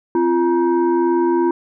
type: tone with frequency modulation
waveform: sine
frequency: 344.4 Hz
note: F4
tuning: 24 cents flat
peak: -13 dBFS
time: 0.15-1.51 s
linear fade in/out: 2 ms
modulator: 606 Hz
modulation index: 0.77
effects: none

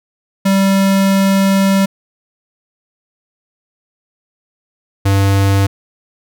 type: tone pair in turn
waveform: square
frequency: 194.6 / 98.32 Hz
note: G3 / G2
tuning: -12 / +6 cents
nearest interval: octave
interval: 1182 cents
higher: first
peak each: -10 dBFS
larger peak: neither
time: 0.45-1.86 / 5.05-5.67 s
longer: first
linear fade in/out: 10 ms
effects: none

